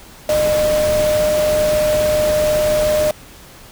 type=tone in noise; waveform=sine; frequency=608 Hz; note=D#5; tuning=40 cents flat; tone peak=-13 dBFS; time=0.29-3.11 s; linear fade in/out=2 ms; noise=pink; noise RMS=-24 dBFS; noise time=0.29-3.11 s; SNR=+8 dB; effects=pink hiss -41 dBFS RMS until 3.71 s